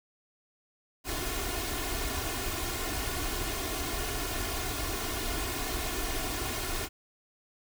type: noise with comb filter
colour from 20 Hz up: pink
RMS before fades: -33 dBFS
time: 1.04-6.89 s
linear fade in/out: 50 ms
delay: 2.8 ms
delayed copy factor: +0.75
effects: none